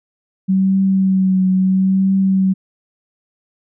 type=tone with vibrato; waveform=sine; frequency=189.7 Hz; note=F#3; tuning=43 cents sharp; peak=-11 dBFS; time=0.48-2.54 s; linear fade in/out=20 ms; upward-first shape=triangle; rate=0.75 Hz; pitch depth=30 cents each way; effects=none